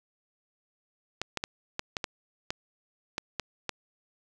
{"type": "clicks", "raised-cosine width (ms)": 0.2, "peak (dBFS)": -13, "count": 10, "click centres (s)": [1.216, 1.373, 1.439, 1.794, 1.968, 2.042, 2.505, 3.181, 3.397, 3.693], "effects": []}